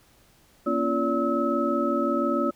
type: tone cluster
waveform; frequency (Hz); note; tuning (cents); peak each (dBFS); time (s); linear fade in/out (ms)
sine; 236.9 / 277.9 / 343.9 / 574 / 1293; A#3 / C#4 / F4 / D5 / E6; +28 / +4 / -27 / -40 / -34; -28; 0.66-2.51; 10
effects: pink hiss -59 dBFS RMS until 2.55 s